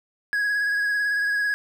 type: tone with vibrato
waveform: triangle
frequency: 1661.2 Hz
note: G#6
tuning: in tune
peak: -19 dBFS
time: 0.33-1.54 s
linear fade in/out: 0 ms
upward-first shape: triangle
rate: 18 Hz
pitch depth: 31 cents each way
effects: none